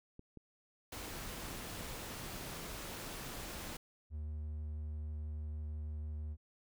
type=clicks; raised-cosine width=3 ms; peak=-38 dBFS; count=8; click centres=0.194 / 0.373 / 1.563 / 1.809 / 2.155 / 2.243 / 2.357 / 2.412 s
type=noise; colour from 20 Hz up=pink; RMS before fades=-45 dBFS; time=0.92-3.77 s; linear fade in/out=5 ms
type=tone with vibrato; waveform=triangle; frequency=76 Hz; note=D#2; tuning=40 cents flat; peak=-37 dBFS; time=4.1-6.37 s; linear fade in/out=50 ms; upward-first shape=triangle; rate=6.2 Hz; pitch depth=10 cents each way
effects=none